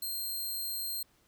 5% pulse tone, 4188 Hz, C8, 1 cent sharp, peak -27 dBFS, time 0.02-1.03 s, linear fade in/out 5 ms, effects pink hiss -68 dBFS RMS until 1.27 s

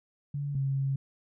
sine tone pair in turn, 142.9 / 136.32 Hz, D3 / C#3, -47 / -29 cents, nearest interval minor second, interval 82 cents, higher first, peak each -30 / -26 dBFS, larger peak second, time 0.34-0.55 / 0.55-0.96 s, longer second, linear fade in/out 5 ms, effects none

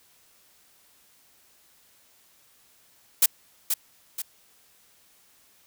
blue noise with echo, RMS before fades -17 dBFS, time 3.22-3.26 s, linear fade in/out 5 ms, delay 480 ms, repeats 2, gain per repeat -7 dB, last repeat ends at 4.22 s, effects white hiss -60 dBFS RMS until 5.66 s

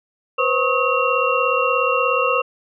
sine tone cluster, 492.2 / 529 / 1096 / 1270 / 2747 Hz, B4 / C5 / C#6 / D#6 / F7, -6 / +19 / -20 / +35 / -29 cents, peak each -22 dBFS, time 0.38-2.42 s, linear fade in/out 10 ms, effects none

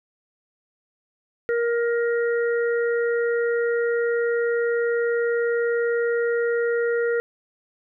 harmonic tone, 469.9 Hz, A#4, 14 cents sharp, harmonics 1 / 3 / 4, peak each -20 / -30 / -32 dBFS, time 1.49-7.2 s, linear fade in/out 0 ms, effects none

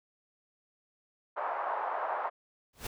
white band-pass noise, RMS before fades -34 dBFS, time 1.36-2.3 s, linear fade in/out 20 ms, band 640 to 1100 Hz, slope 24 dB/octave
pink noise with exponential growth, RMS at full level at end -33 dBFS, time 2.73-2.87 s, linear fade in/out 5 ms, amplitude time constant 30 ms
effects none

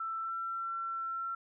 sine tone with pitch glide, 1331 to 1350.4 Hz, E6 to E6, +16 to +41 cents, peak -34 dBFS, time 0-1.35 s, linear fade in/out 5 ms, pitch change +25 cents, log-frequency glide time 0.21-0.34 s, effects none

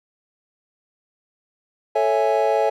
triangle chord, A major seventh, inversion none, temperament equal, 440 / 554.4 / 659.3 / 830.6 Hz, A4 / C#5 / E5 / G#5, 0 / 0 / 0 / 0 cents, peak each -20 dBFS, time 1.95-2.7 s, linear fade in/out 10 ms, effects none

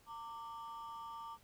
triangle ring-modulated tone, 1043 Hz, C6, 6 cents flat, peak -40 dBFS, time 0.06-1.38 s, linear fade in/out 50 ms, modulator 131 Hz, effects pink hiss -67 dBFS RMS until 1.43 s

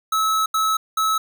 square tone bursts at uneven times, 1297 Hz, E6, 28 cents flat, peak -18 dBFS, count 3, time 0.12-0.46 / 0.54-0.77 / 0.97-1.18 s, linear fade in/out 5 ms, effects 10-bit

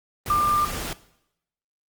sine tone in noise, 1193 Hz, D6, 27 cents sharp, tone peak -17 dBFS, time 0.3-0.65 s, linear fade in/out 2 ms, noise pink, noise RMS -31 dBFS, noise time 0.26-0.93 s, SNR +11 dB, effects noise-tail reverb RT60 0.8 s tail -18 dB re dry + Opus 24 kbps

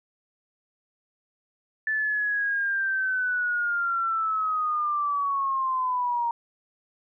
sine linear sweep, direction down, 1754 to 932.3 Hz, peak -23 dBFS, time 1.87-6.31 s, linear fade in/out 2 ms, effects none

